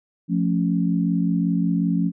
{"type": "chord", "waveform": "sine", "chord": "F augmented", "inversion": "none", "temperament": "equal", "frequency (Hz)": [174.61, 220, 277.2], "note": ["F3", "A3", "C#4"], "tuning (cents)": [0, 0, 0], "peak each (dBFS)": [-20, -25, -24], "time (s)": [0.28, 2.12], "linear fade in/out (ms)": 50, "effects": []}